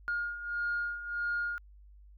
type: beating tone pair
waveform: sine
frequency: 1421 / 1422.6 Hz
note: F6 / F6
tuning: +30 / +32 cents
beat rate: 1.6 Hz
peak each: -37 / -32 dBFS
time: 0.08-1.58 s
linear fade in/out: 0 ms
effects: tanh soft clip ceiling -25 dBFS + added 50 Hz sine -52 dBFS peak until 2.17 s